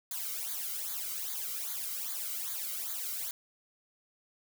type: noise with flanger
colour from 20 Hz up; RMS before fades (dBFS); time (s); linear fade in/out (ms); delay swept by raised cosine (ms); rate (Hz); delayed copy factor
blue; -37; 0.11-3.31; 2; 0.36 to 1.18; 2.5; -0.95
effects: none